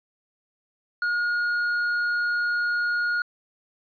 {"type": "tone with tanh clipping", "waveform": "sine", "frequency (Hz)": 1435, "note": "F6", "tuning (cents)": 47, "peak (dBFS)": -23, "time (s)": [1.02, 3.22], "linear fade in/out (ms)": 2, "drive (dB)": 5, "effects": ["resampled to 11025 Hz"]}